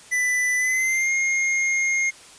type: tone with pitch glide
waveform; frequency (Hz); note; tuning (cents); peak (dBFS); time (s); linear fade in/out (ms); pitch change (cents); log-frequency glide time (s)
square; 1992 to 2135; B6 to C7; +14 to +34; -20; 0.11-2.11; 20; +120; 0.57-1.12
effects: white hiss -46 dBFS RMS until 2.38 s + resampled to 22050 Hz